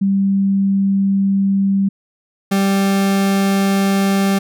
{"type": "tone pair in turn", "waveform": ["sine", "40% pulse"], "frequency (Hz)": [196, 196], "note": ["G3", "G3"], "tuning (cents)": [0, 0], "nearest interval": "unison", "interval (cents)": 0, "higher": "neither", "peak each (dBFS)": -12, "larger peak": "neither", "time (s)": [[0.01, 1.89], [2.51, 4.39]], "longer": "neither", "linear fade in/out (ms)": 10, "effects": []}